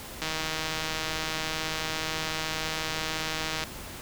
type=click train; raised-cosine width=0.2 ms; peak=-13 dBFS; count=541; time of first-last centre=0.22-3.638 s; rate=158 Hz; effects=pink hiss -41 dBFS RMS until 4.01 s